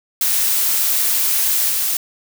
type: noise with level steps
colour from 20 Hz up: blue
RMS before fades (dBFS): -17 / -19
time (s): 0.21-1.97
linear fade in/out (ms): 2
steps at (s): 1.7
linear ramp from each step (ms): 5
effects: none